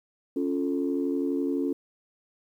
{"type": "chord", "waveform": "sine", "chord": "Db augmented", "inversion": "none", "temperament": "equal", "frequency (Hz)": [277.2, 349.2, 440], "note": ["Db4", "F4", "A4"], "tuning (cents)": [0, 0, 0], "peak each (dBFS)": [-26, -30, -32], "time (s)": [0.36, 1.73], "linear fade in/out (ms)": 5, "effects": ["tanh soft clip ceiling -16 dBFS", "10-bit"]}